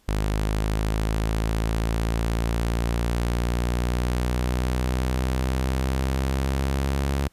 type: exponential sweep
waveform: sawtooth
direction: up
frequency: 51.91 to 69.3 Hz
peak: -18 dBFS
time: 0.08-7.28 s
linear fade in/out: 5 ms
effects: pink hiss -62 dBFS RMS until 7.32 s + resampled to 32000 Hz